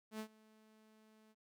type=tone with ADSR envelope; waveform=sawtooth; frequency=217.4 Hz; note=A3; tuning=21 cents flat; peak=-37 dBFS; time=0.11-1.35 s; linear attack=85 ms; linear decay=81 ms; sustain=-24 dB; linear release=43 ms; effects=none